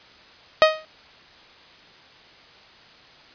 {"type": "tone with exponential decay", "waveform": "sawtooth", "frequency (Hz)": 627, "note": "D#5", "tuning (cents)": 13, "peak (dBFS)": -4, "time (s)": [0.62, 0.85], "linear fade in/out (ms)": 0, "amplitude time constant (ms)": 50, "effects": ["white hiss -49 dBFS RMS until 3.34 s", "resampled to 11025 Hz"]}